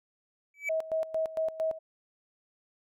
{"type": "tone with exponential growth", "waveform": "triangle", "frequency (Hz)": 2295, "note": "D7", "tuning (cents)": -40, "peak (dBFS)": -24, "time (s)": [0.54, 0.69], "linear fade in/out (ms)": 2, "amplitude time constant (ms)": 32}
{"type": "tone with tremolo", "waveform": "sine", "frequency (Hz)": 640, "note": "D#5", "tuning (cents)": 49, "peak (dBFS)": -26, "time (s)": [0.69, 1.79], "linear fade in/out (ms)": 10, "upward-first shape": "square", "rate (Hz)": 4.4, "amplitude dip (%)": 80}
{"effects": []}